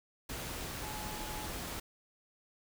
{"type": "tone in noise", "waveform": "sine", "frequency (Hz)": 851, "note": "G#5", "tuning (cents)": 42, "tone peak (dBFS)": -46, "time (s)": [0.83, 1.47], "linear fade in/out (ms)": 5, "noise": "pink", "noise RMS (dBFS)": -41, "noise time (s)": [0.29, 1.8], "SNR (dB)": -8, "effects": []}